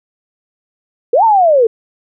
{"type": "linear two-way sweep", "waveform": "sine", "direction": "up then down", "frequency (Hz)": [430.3, 930, 430.3], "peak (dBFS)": -6, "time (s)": [1.13, 1.67], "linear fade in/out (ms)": 5, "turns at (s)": 1.24, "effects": []}